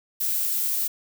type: noise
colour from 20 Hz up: violet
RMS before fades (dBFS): -25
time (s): 0.2-0.88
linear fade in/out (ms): 10
effects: none